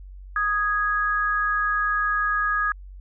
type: tone pair together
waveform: sine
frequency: 1244.5 / 1659.3 Hz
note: D#6 / G#6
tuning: 0 / -2 cents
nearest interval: perfect fourth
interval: 498 cents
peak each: -23 dBFS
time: 0.36-2.72 s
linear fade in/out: 2 ms
effects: added 47 Hz sine -38 dBFS peak until 3 s